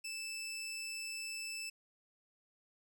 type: tone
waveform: 20% pulse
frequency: 2637 Hz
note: E7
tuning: in tune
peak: -36 dBFS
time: 0.04-1.7 s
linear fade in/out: 10 ms
effects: none